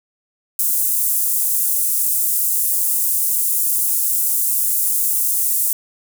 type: high-pass noise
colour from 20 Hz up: pink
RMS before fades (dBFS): -18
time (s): 0.59-5.73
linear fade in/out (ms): 2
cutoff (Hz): 9100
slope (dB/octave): 24
effects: none